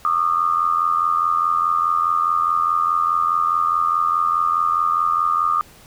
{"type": "tone with amplitude modulation", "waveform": "sine", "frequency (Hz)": 1216, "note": "D#6", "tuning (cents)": -40, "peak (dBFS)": -12, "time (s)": [0.05, 5.61], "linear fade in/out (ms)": 0, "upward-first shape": "sine", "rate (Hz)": 84.8, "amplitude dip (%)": 80, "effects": ["pink hiss -47 dBFS RMS until 5.86 s"]}